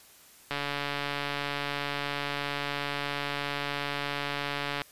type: click train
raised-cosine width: 0.3 ms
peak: -15 dBFS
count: 617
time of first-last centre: 0.51-4.818 s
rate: 143 Hz
effects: white hiss -55 dBFS RMS until 4.91 s + resampled to 32000 Hz